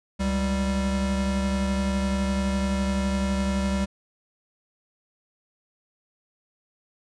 square tone pair together, 68.9 / 194.88 Hz, C#2 / G3, -10 / -10 cents, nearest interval octave + tritone, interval 1800 cents, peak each -28 / -25 dBFS, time 0.19-3.86 s, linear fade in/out 20 ms, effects resampled to 22050 Hz

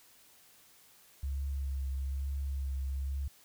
sine tone with vibrato, 68.2 Hz, C#2, 28 cents flat, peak -32 dBFS, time 1.23-3.28 s, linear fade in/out 5 ms, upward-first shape triangle, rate 1.1 Hz, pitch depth 31 cents each way, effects white hiss -61 dBFS RMS until 3.44 s

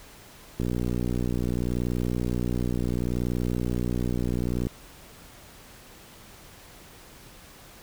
click train, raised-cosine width 3 ms, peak -15 dBFS, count 248, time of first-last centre 0.6-4.669 s, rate 60.7 Hz, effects pink hiss -49 dBFS RMS until 7.82 s

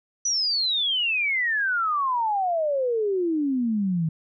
sine exponential sweep, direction down, 5990 to 155.5 Hz, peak -21 dBFS, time 0.25-4.09 s, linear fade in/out 5 ms, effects none

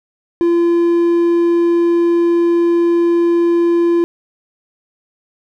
triangle tone, 341.9 Hz, F4, 37 cents flat, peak -8 dBFS, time 0.41-4.04 s, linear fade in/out 0 ms, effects none

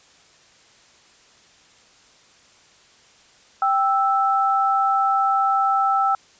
sine tone pair together, 784.9 / 1320 Hz, G5 / E6, +2 / +2 cents, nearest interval major sixth, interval 900 cents, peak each -19 dBFS, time 3.62-6.15 s, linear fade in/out 2 ms, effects white hiss -53 dBFS RMS until 6.39 s + resampled to 16000 Hz

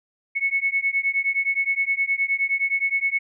sine beating tone pair, 2199 / 2208.6 Hz, C#7 / C#7, -14 / -7 cents, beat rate 9.6 Hz, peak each -23 dBFS, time 0.35-3.19 s, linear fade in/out 20 ms, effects none

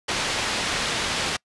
white low-pass noise, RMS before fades -26 dBFS, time 0.08-1.37 s, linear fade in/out 10 ms, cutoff 4200 Hz, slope 12 dB/octave, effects noise-tail reverb RT60 0.1 s tail -26 dB re dry + resampled to 24000 Hz

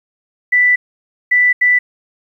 sine tone bursts at uneven times, 1979 Hz, B6, 3 cents sharp, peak -8 dBFS, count 3, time 0.52-0.76 / 1.31-1.53 / 1.61-1.79 s, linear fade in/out 10 ms, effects 8-bit

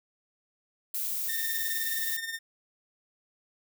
violet noise, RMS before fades -32 dBFS, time 0.94-2.17 s, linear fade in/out 5 ms
sawtooth tone with tremolo, 1817 Hz, A#6, 45 cents flat, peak -27 dBFS, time 1.28-2.39 s, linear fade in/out 20 ms, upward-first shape triangle, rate 19 Hz, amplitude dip 70%
effects none

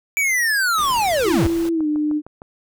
square linear sweep, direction down, 2330 to 59.2 Hz, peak -17 dBFS, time 0.17-1.47 s, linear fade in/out 0 ms
pink noise, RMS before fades -35 dBFS, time 0.78-1.69 s, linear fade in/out 0 ms
sine tone with pitch glide, 333.9 to 300.9 Hz, E4 to D4, +22 to +42 cents, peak -17 dBFS, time 1.24-2.22 s, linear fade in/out 50 ms, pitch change -180 cents, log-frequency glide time 1.72-1.87 s
click train, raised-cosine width 1 ms, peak -23 dBFS, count 7, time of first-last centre 1.5-2.419 s, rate 6.53 Hz
effects none

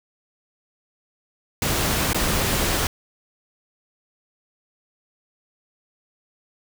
pink noise with dropouts, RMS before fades -22 dBFS, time 1.62-2.87 s, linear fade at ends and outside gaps 2 ms, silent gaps 2.132-2.145 s, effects none

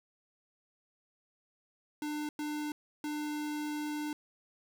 square tone bursts at uneven times, 299.2 Hz, D4, 32 cents sharp, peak -35 dBFS, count 3, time 2.02-2.29 / 2.39-2.72 / 3.04-4.13 s, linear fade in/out 2 ms, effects none

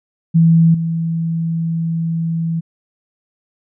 sine tone with level steps, 164.81 Hz, E3, in tune, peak -7 / -16 dBFS, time 0.34-2.61 s, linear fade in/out 20 ms, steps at 0.74 s, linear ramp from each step 5 ms, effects none

